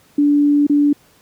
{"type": "tone with dropouts", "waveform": "sine", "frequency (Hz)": 290.3, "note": "D4", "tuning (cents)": -20, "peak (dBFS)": -10, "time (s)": [0.18, 0.93], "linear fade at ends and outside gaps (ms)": 5, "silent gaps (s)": [0.668, 0.696], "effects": ["pink hiss -52 dBFS RMS until 1.21 s", "high-pass 80 Hz 12 dB/octave"]}